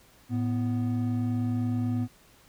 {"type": "tone pair together", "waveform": "triangle", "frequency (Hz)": [110.16, 247.3], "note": ["A2", "B3"], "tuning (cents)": [3, 3], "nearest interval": "octave + major second", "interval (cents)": 1400, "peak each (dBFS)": -26, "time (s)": [0.29, 2.08], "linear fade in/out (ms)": 50, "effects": ["pink hiss -58 dBFS RMS until 2.48 s"]}